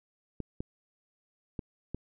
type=clicks; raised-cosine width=3 ms; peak=-22 dBFS; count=4; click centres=0.403 / 0.605 / 1.592 / 1.946 s; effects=none